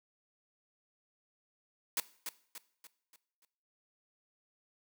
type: noise with echo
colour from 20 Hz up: white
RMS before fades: -32 dBFS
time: 1.97-2 s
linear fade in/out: 2 ms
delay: 290 ms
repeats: 5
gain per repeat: -7 dB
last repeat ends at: 3.45 s
effects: noise-tail reverb RT60 0.6 s tail -18 dB re dry + high-pass 200 Hz 12 dB/octave